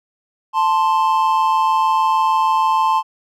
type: tone pair together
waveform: triangle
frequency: 880 / 1046.5 Hz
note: A5 / C6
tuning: 0 / 0 cents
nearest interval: minor third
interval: 300 cents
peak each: -14 dBFS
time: 0.53-3.03 s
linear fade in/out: 50 ms
effects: none